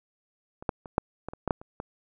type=clicks; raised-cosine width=1 ms; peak=-27 / -11 / -27 / -7 / -20 / -25 / -13 / -9 / -30 / -20 dBFS; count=10; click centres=0.625 / 0.692 / 0.858 / 0.981 / 1.286 / 1.335 / 1.477 / 1.508 / 1.615 / 1.801 s; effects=none